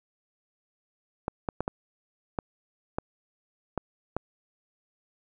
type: clicks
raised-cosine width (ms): 1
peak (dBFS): -14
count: 8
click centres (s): 1.281 / 1.488 / 1.606 / 1.679 / 2.388 / 2.985 / 3.777 / 4.166
effects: none